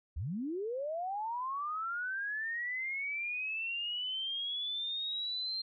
sine linear sweep, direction up, 59.1 to 4186 Hz, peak -34 dBFS, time 0.16-5.62 s, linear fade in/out 10 ms, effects none

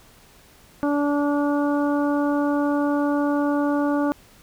harmonic tone, 289.1 Hz, D4, 27 cents flat, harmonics 1 / 2 / 3 / 4 / 5, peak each -20 / -26 / -30 / -32 / -34 dBFS, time 0.83-4.12 s, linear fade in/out 0 ms, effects pink hiss -52 dBFS RMS until 4.42 s

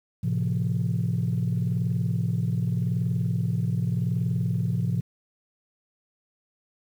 sine chord, F major, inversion first, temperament equal with one note detuned, 110 / 130.81 / 171.71 Hz, A2 / C3 / F3, 0 / 0 / -29 cents, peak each -26 dBFS, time 0.23-5.01 s, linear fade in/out 10 ms, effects tanh soft clip ceiling -17 dBFS + 9-bit

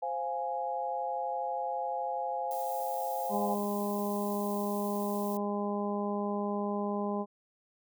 sine chord, F minor, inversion second, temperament equal, 523.3 / 698.5 / 830.6 Hz, C5 / F5 / Ab5, 0 / 0 / 0 cents, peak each -37 / -36 / -34 dBFS, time 0.02-3.55 s, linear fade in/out 10 ms
violet noise, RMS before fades -45 dBFS, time 2.51-5.37 s, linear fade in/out 0 ms
harmonic tone, 204.4 Hz, G#3, 27 cents flat, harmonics 1 / 2 / 3 / 4 / 5, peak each -33 / -36 / -38 / -39 / -40 dBFS, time 3.29-7.26 s, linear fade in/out 50 ms
effects none

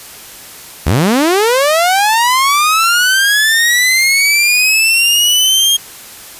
sawtooth linear sweep, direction up, 62.5 to 3248 Hz, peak -5 dBFS, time 0.86-5.77 s, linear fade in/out 10 ms, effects white hiss -33 dBFS RMS until 6.39 s + resampled to 32000 Hz

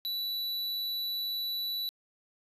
square tone, 3951 Hz, B7, in tune, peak -32 dBFS, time 0.05-1.89 s, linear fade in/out 0 ms, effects resampled to 32000 Hz

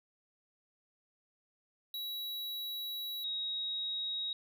square / sine tone pair in turn, 3900 / 3793 Hz, B7 / A#7, -23 / +29 cents, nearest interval unison, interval 48 cents, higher first, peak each -38 / -34 dBFS, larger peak second, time 1.94-3.24 / 3.24-4.33 s, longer first, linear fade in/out 2 ms, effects none

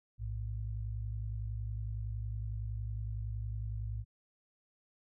sine tone pair together, 57.66 / 108.5 Hz, A#1 / A2, -18 / -24 cents, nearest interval major seventh, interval 1094 cents, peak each -38 / -38 dBFS, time 0.18-4.05 s, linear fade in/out 50 ms, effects none

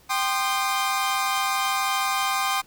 sawtooth chord, C minor, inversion second, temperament equal with one note detuned, 784 / 1046.5 / 1218.9 Hz, G5 / C6 / Eb6, 0 / 0 / -36 cents, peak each -23 dBFS, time 0.09-2.62 s, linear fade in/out 20 ms, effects pink hiss -55 dBFS RMS until 2.66 s

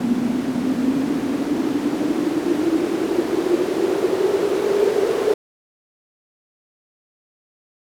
white noise with band-pass filter sweep, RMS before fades -20 dBFS, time 0-5.34 s, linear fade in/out 5 ms, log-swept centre 240 to 430 Hz, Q 9.5, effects none

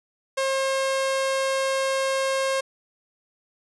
sawtooth tone, 536 Hz, C5, 42 cents sharp, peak -18 dBFS, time 0.37-2.61 s, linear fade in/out 10 ms, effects resampled to 24000 Hz

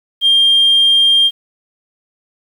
sine tone, 3200 Hz, G7, 35 cents sharp, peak -6 dBFS, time 0.21-1.31 s, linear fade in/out 50 ms, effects tanh soft clip ceiling -4 dBFS + 7-bit

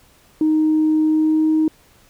sine tone with pitch glide, 311.1 to 313.6 Hz, D#4 to D#4, 0 to +14 cents, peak -12 dBFS, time 0.41-1.68 s, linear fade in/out 2 ms, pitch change +14 cents, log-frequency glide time 1.04-1.51 s, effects tanh soft clip ceiling -9 dBFS + pink hiss -53 dBFS RMS until 2.09 s

